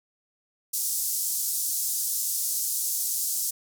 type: band-pass noise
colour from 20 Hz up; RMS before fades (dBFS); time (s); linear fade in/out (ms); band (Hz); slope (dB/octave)
white; -28; 0.73-3.51; 10; 5600 to 15000; 24
effects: none